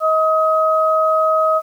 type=tone pair together; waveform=sine; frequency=633 / 1266 Hz; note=D#5 / D#6; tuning=+30 / +30 cents; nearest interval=octave; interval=1200 cents; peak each=-15 dBFS; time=0-1.62 s; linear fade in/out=50 ms; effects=8-bit